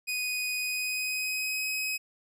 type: tone with pitch glide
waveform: sawtooth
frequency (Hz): 2489 to 2535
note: D#7 to D#7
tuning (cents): 0 to +32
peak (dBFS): -26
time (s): 0.07-1.98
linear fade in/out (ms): 20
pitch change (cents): +32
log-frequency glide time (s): 0.57-1.66
effects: none